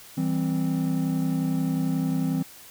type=chord; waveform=triangle; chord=C major; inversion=first; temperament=equal; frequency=164.81 / 196 / 261.6 Hz; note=E3 / G3 / C4; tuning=0 / 0 / 0 cents; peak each=-24 / -29 / -24 dBFS; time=0.17-2.43 s; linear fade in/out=10 ms; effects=white hiss -47 dBFS RMS until 2.7 s